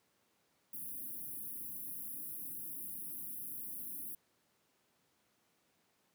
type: band-stop noise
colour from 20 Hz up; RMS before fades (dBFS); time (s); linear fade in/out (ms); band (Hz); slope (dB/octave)
white; -44; 0.73-4.15; 5; 340 to 10000; 96
effects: pink hiss -75 dBFS RMS until 6.14 s + high-pass 150 Hz 12 dB/octave